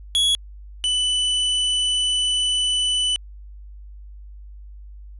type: tone pair in turn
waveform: 45% pulse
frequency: 3355 / 2989 Hz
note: G#7 / F#7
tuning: +17 / +17 cents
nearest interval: major second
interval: 200 cents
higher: first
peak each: -16 / -18 dBFS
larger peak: first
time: 0.15-0.35 / 0.84-3.16 s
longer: second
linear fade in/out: 0 ms
effects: added 50 Hz sine -37 dBFS peak until 5.19 s + resampled to 24000 Hz